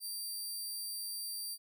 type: tone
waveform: 15% pulse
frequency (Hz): 4699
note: D8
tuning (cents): 0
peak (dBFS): -32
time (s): 0-1.58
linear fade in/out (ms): 50
effects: none